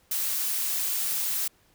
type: noise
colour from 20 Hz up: blue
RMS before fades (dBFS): -28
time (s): 0.11-1.48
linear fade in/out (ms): 5
effects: pink hiss -63 dBFS RMS until 1.74 s